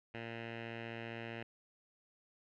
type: tone with low-pass filter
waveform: 10% pulse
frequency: 115.3 Hz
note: A#2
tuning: 19 cents flat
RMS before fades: -45 dBFS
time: 0.14-1.43 s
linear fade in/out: 5 ms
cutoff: 2400 Hz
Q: 5.3
effects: none